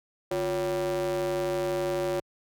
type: ring-modulated tone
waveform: square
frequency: 103 Hz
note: G#2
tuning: 14 cents flat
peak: -24 dBFS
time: 0.31-2.2 s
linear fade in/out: 5 ms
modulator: 458 Hz
effects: high-pass 60 Hz 12 dB/octave